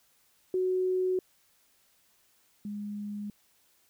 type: tone pair in turn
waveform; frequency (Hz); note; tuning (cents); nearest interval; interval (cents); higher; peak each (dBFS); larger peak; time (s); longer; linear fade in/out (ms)
sine; 370 / 206.4; F#4 / G#3; 0 / -10; minor seventh; 1010; first; -25 / -34; first; 0.54-1.19 / 2.65-3.3; neither; 2
effects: white hiss -67 dBFS RMS until 3.89 s